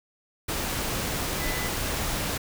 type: tone in noise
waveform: sine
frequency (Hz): 2000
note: B6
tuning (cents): +21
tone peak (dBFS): -35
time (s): 1.4-1.69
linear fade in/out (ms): 10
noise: pink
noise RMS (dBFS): -29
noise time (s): 0.48-2.38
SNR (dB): -9
effects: none